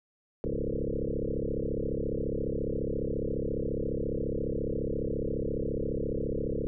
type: tone with frequency modulation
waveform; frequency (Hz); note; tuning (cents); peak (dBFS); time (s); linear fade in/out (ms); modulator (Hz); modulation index
sine; 234.3; A#3; +9; -28; 0.44-6.67; 0; 34.5; 7.9
effects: none